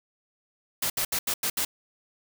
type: noise bursts at uneven times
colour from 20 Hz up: white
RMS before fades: -27 dBFS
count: 6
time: 0.82-0.9 / 0.97-1.05 / 1.12-1.19 / 1.27-1.34 / 1.43-1.5 / 1.57-1.65 s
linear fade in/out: 5 ms
effects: none